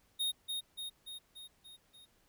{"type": "tone with echo", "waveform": "square", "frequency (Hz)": 3716, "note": "A#7", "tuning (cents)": -6, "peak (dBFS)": -32, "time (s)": [0.19, 0.32], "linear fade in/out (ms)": 20, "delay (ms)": 290, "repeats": 6, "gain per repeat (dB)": -4, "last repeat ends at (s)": 2.06, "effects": ["pink hiss -71 dBFS RMS until 2.28 s"]}